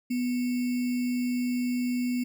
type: tone with sample-and-hold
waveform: sine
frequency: 246.9 Hz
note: B3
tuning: in tune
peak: -25 dBFS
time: 0.1-2.24 s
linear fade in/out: 10 ms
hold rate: 2450 Hz
effects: none